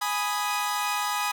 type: chord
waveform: sawtooth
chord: G# minor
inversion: none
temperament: equal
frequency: 830.6 / 987.8 / 1244.5 Hz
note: G#5 / B5 / D#6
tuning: 0 / 0 / 0 cents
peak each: -26 / -27 / -26 dBFS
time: 0.01-1.32 s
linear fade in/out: 10 ms
effects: none